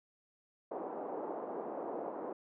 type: band-pass noise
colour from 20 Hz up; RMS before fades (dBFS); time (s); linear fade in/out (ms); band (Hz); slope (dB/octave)
pink; -41; 0.71-2.33; 5; 310 to 880; 24
effects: none